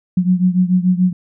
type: beating tone pair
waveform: sine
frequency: 180 / 186.9 Hz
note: F#3 / F#3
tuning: -47 / +18 cents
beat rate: 6.9 Hz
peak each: -13 / -16 dBFS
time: 0.17-1.13 s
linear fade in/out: 5 ms
effects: none